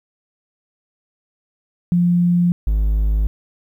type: tone pair in turn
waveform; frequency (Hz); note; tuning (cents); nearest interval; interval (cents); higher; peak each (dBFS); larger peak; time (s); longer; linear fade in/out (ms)
sine / triangle; 175 / 52.48; F3 / G#1; +4 / +19; octave + major sixth; 2085; first; -12 / -12; neither; 1.92-2.52 / 2.67-3.27; neither; 0
effects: 9-bit